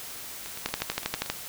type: two click trains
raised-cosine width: 0.2 ms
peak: -20 / -9 dBFS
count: 8 / 9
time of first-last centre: 0.46-1.261 / 0.66-1.3 s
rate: 8.74 / 12.5 Hz
effects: white hiss -40 dBFS RMS until 1.48 s